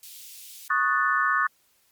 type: high-pass noise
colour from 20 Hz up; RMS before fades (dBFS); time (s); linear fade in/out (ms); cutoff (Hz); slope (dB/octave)
white; -44; 0.03-0.68; 0; 2700; 24
type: chord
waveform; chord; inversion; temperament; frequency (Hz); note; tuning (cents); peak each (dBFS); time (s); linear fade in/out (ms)
sine; D# half-diminished seventh; third; equal; 1108.7 / 1244.5 / 1480 / 1760; C#6 / D#6 / F#6 / A6; 0 / 0 / 0 / 0; -26; 0.7-1.47; 5
effects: white hiss -65 dBFS RMS until 1.91 s + Opus 48 kbps